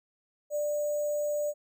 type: tone with sample-and-hold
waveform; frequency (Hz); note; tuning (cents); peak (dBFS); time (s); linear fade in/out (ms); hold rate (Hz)
sine; 592; D5; +14; -27; 0.5-1.54; 50; 7350
effects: none